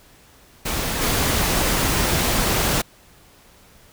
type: noise with level steps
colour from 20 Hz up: pink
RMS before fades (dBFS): -24 / -20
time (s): 0.65-2.82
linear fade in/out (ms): 10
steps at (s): 1.01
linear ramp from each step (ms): 10
effects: pink hiss -51 dBFS RMS until 3.92 s